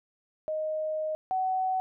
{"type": "tone pair in turn", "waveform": "sine", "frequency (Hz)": [622.3, 751.2], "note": ["D#5", "F#5"], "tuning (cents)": [0, 26], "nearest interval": "minor third", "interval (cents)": 326, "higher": "second", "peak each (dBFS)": [-28, -25], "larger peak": "second", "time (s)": [[0.48, 1.15], [1.31, 1.8]], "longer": "first", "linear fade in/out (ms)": 0, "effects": []}